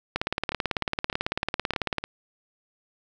two click trains, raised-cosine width 0.3 ms, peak -15 / -9 dBFS, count 6 / 34, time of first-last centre 0.52-2.04 / 0.16-1.983 s, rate 3.29 / 18.1 Hz, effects none

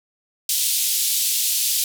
white band-pass noise, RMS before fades -21 dBFS, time 0.49-1.84 s, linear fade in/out 2 ms, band 3100 to 15000 Hz, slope 24 dB/octave, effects none

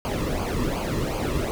brown noise with flanger, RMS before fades -26 dBFS, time 0.05-1.51 s, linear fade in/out 0 ms, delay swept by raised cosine 0.53 to 1.36 ms, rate 2.7 Hz, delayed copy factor -0.75, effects none

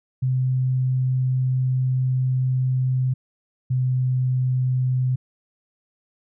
sine tone pair in turn, 128.9 / 127.94 Hz, C3 / C3, -26 / -38 cents, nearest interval unison, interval 12 cents, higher first, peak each -18 / -18 dBFS, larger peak neither, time 0.22-3.14 / 3.7-5.16 s, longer first, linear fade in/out 10 ms, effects none

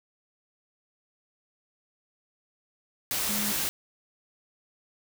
sine tone in noise, 207.7 Hz, G#3, in tune, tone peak -33 dBFS, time 3.29-3.52 s, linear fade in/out 0 ms, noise white, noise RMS -29 dBFS, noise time 3.11-3.69 s, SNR -7 dB, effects none

